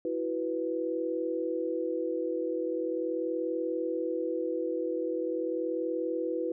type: chord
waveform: sine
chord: E suspended second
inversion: none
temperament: equal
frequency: 329.6 / 370 / 493.9 Hz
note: E4 / F#4 / B4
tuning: 0 / 0 / 0 cents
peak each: -33 / -35 / -32 dBFS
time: 0.05-6.52 s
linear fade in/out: 2 ms
effects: none